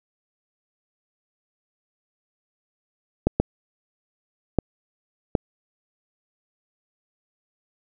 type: clicks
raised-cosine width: 2 ms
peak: -4 dBFS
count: 4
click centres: 3.27 / 3.4 / 4.587 / 5.352 s
effects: none